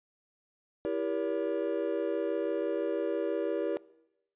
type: chord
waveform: triangle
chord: E diminished seventh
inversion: none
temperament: just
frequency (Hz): 329.6 / 395.6 / 474.7 / 569.6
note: E4 / G4 / Bb4 / Db5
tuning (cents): 0 / +16 / +31 / +47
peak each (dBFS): -33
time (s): 0.85-3.77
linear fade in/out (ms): 0
effects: noise-tail reverb RT60 0.9 s tail -22 dB re dry + resampled to 8000 Hz